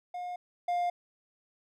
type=tone pair in turn; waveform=triangle; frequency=715 / 704.7 Hz; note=F5 / F5; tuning=+41 / +15 cents; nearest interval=unison; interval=26 cents; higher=first; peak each=-33 / -25 dBFS; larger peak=second; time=0.14-0.36 / 0.68-0.9 s; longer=neither; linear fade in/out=5 ms; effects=none